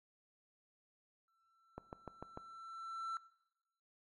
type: tone with exponential growth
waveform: triangle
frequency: 1339 Hz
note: E6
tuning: 27 cents sharp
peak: -36 dBFS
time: 1.28-3.17 s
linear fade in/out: 1 ms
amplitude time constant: 410 ms
type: click train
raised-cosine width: 1 ms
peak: -30 dBFS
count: 5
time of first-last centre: 1.78-2.374 s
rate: 6.73 Hz
effects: noise-tail reverb RT60 0.9 s tail -19 dB re dry + MP3 48 kbps